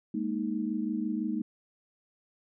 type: chord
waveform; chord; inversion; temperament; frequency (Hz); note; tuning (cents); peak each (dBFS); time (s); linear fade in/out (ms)
sine; Ab suspended second; none; just; 207.7 / 233.6 / 311.5; Ab3 / Bb3 / Eb4; 0 / +4 / +2; -33; 0.14-1.42; 5
effects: none